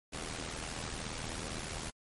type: noise with amplitude modulation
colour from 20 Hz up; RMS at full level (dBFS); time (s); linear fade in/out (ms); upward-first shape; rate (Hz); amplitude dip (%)
pink; -37; 0.12-1.91; 20; sine; 79.5; 70
effects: MP3 48 kbps